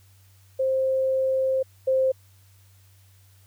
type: tone pair in turn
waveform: sine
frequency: 527 / 524.8 Hz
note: C5 / C5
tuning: +12 / +5 cents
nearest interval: unison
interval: 7 cents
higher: first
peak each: -20 / -18 dBFS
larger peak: second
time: 0.59-1.63 / 1.87-2.12 s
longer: first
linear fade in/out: 10 ms
effects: added 96 Hz sine -53 dBFS peak until 3.46 s + white hiss -61 dBFS RMS until 3.46 s